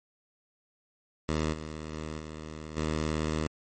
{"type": "tone with level steps", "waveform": "10% pulse", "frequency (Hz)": 77.78, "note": "D#2", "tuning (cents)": 0, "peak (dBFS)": [-19, -29, -27, -31, -20], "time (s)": [1.29, 3.47], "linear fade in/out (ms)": 0, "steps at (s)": [1.52, 1.92, 2.18, 2.76], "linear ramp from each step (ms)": 20, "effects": ["MP3 32 kbps"]}